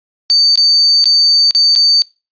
sine tone with dropouts, 4579 Hz, D8, 45 cents flat, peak -6 dBFS, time 0.3-2.02 s, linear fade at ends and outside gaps 0 ms, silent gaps 0.556-0.575 / 1.042-1.056 / 1.509-1.549 / 1.752-1.76 s, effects noise-tail reverb RT60 0.3 s tail -24 dB re dry + resampled to 11025 Hz

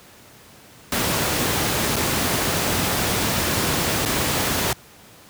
pink noise with dropouts, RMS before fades -21 dBFS, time 0.92-4.73 s, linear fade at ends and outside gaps 2 ms, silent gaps 1.959-1.964 / 4.052-4.058 s, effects pink hiss -47 dBFS RMS until 5.29 s + high-pass 80 Hz 12 dB/octave

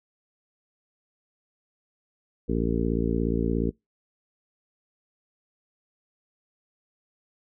harmonic tone, 57 Hz, A#1, 38 cents flat, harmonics 1 / 2 / 3 / 4 / 5 / 6 / 7 / 8, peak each -29 / -34 / -30 / -29 / -30 / -35 / -32 / -33 dBFS, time 2.48-3.71 s, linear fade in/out 20 ms, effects noise-tail reverb RT60 0.2 s tail -26 dB re dry

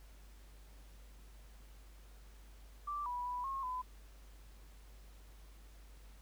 sine tone with pitch steps, 1171 / 980 / 987 / 1081 / 1008 Hz, D6 / B5 / B5 / C#6 / B5, -5 / -14 / -1 / -44 / +35 cents, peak -37 dBFS, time 2.87-3.82 s, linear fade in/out 10 ms, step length 190 ms, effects added 50 Hz sine -54 dBFS peak until 6.21 s + pink hiss -65 dBFS RMS until 6.21 s

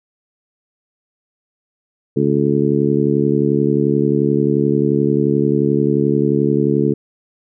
harmonic tone, 71.4 Hz, D2, 48 cents flat, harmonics 2 / 3 / 4 / 5 / 6, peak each -19 / -19 / -19 / -19 / -19 dBFS, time 2.16-6.94 s, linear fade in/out 10 ms, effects none

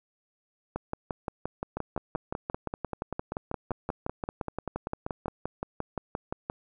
two click trains, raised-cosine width 1 ms, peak -18 / -17 dBFS, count 19 / 34, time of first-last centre 1.77-5.258 / 0.76-6.499 s, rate 5.16 / 5.75 Hz, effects none

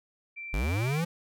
sine tone, 2347 Hz, D7, 2 cents flat, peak -37 dBFS, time 0.36-1.02 s, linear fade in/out 20 ms
square linear sweep, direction up, 41.44 to 174.61 Hz, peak -27 dBFS, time 0.53-1.05 s, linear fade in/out 10 ms
effects none

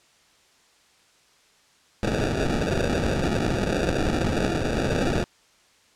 violet noise with sample-and-hold, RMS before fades -24 dBFS, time 2.03-5.24 s, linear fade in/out 0 ms, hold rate 1050 Hz, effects white hiss -59 dBFS RMS until 5.95 s + low-pass 7000 Hz 12 dB/octave

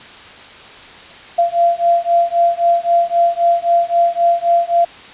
sine beating tone pair, 685 / 688.8 Hz, F5 / F5, -34 / -24 cents, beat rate 3.8 Hz, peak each -14 dBFS, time 1.38-4.85 s, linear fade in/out 10 ms, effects white hiss -37 dBFS RMS until 5.13 s + resampled to 8000 Hz

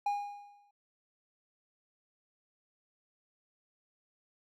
triangle tone with exponential decay, 816 Hz, G#5, 31 cents flat, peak -25 dBFS, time 0.06-0.71 s, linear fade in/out 5 ms, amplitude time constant 140 ms, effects none

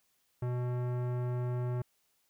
sine tone with tanh clipping, 123.47 Hz, B2, in tune, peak -33 dBFS, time 0.42-1.82 s, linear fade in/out 5 ms, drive 18 dB, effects white hiss -74 dBFS RMS until 2.29 s

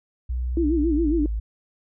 sine tone with pitch glide, 61.74 to 54.06 Hz, B1 to A1, 0 to -30 cents, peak -23 dBFS, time 0.29-1.4 s, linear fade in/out 10 ms, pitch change -230 cents, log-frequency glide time 0.68-1.18 s
sine tone with vibrato, 314.9 Hz, D#4, 21 cents sharp, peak -19 dBFS, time 0.57-1.26 s, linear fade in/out 2 ms, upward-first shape sine, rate 7.3 Hz, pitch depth 140 cents each way
effects none

